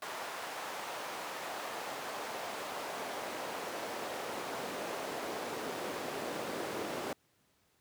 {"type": "noise with high-pass filter sweep", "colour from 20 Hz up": "brown", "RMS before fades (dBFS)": -40, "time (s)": [0.02, 7.13], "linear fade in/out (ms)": 2, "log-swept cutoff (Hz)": [850, 390], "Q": 1.1, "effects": ["pink hiss -72 dBFS RMS until 7.8 s", "high-pass 80 Hz 12 dB/octave"]}